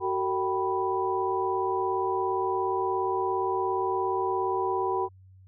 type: tone cluster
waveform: sine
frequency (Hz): 376.9 / 454.1 / 776 / 986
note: F#4 / A#4 / G5 / B5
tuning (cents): +32 / -45 / -18 / -3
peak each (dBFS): -28 / -35 / -32 / -29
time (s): 0-5.09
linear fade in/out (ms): 50
effects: added 94 Hz sine -50 dBFS peak until 5.47 s